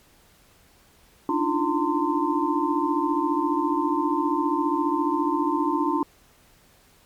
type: tone cluster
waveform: sine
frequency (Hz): 290.4 / 305.2 / 344.6 / 907 / 1038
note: D4 / D#4 / F4 / A#5 / C6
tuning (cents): -19 / -33 / -23 / -48 / -14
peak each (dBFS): -27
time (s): 1.29-6.03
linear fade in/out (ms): 2
effects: pink hiss -57 dBFS RMS until 7.05 s + MP3 96 kbps